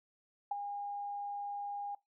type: tone with ADSR envelope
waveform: sine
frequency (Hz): 812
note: G#5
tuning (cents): -39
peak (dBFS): -29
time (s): 0.51-1.95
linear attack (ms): 6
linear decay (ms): 15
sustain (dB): -8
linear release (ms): 4
effects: noise-tail reverb RT60 0.2 s tail -22 dB re dry